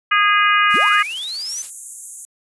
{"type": "harmonic tone", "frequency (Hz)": 411.3, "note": "G#4", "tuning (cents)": -17, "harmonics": [3, 4, 5, 6, 7], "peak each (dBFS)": [-15, -18, -20, -21, -23], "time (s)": [0.11, 1.03], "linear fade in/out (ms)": 10}
{"type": "noise with tremolo", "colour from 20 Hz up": "blue", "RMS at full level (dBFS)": -31, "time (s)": [0.69, 1.71], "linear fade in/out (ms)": 50, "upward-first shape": "triangle", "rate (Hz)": 17, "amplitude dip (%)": 50}
{"type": "linear sweep", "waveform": "sine", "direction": "up", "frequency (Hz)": [155.56, 6230], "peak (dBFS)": -24, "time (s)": [0.74, 1.62], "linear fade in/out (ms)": 2}
{"type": "high-pass noise", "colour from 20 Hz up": "white", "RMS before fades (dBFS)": -30, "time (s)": [1.49, 2.25], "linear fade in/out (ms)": 0, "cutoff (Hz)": 6600, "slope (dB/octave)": 96}
{"effects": ["resampled to 24000 Hz"]}